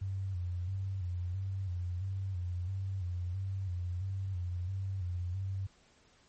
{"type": "tone with vibrato", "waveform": "sine", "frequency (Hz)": 92.5, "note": "F#2", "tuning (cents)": 0, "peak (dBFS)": -33, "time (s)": [0.01, 5.67], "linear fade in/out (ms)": 10, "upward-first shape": "square", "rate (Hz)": 1.5, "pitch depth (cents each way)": 70, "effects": ["pink hiss -65 dBFS RMS until 6.28 s", "MP3 32 kbps"]}